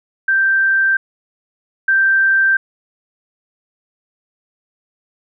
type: tone pair in turn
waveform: sine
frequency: 1568 / 1568 Hz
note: G6 / G6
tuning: 0 / 0 cents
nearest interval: unison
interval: 0 cents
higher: neither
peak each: -11 / -10 dBFS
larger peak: second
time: 0.28-0.97 / 1.88-2.57 s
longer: neither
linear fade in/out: 5 ms
effects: none